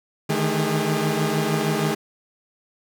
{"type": "tone cluster", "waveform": "sawtooth", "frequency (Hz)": [152.1, 158.5, 216, 404.4], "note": ["D#3", "D#3", "A3", "G#4"], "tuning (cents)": [-39, 32, -32, -46], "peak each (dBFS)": -22, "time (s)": [0.29, 1.95], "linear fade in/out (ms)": 10, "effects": []}